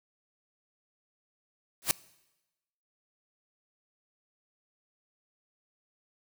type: noise with exponential growth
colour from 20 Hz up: white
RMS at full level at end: -20 dBFS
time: 1.82-1.91 s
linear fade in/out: 0 ms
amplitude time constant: 18 ms
effects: noise-tail reverb RT60 1.0 s tail -22 dB re dry